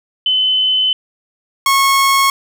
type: tone pair in turn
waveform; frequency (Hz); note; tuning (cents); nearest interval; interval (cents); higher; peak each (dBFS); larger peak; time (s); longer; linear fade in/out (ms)
sine / sawtooth; 3035 / 1094.3; F#7 / C#6; +43 / -23; octave + tritone; 1766; first; -11 / -6; second; 0.26-0.93 / 1.66-2.3; first; 2
effects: none